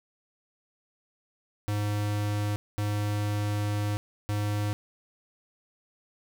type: tone bursts at uneven times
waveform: square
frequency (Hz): 103.83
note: G#2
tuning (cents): 0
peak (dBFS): -27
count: 3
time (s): 1.68-2.56 / 2.78-3.97 / 4.29-4.73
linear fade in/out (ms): 0
effects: none